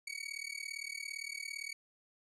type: tone with amplitude modulation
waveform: sawtooth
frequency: 2252 Hz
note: C#7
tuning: 27 cents sharp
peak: -33 dBFS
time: 0.07-1.73 s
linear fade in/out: 5 ms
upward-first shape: sine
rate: 37.6 Hz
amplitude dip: 95%
effects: resampled to 24000 Hz